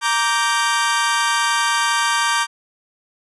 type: chord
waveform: sawtooth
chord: G minor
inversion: first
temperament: equal with one note detuned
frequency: 932.3 / 1168.6 / 1568 Hz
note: Bb5 / D6 / G6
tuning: 0 / -9 / 0 cents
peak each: -17 dBFS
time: 0.01-2.47 s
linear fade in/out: 50 ms
effects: resampled to 24000 Hz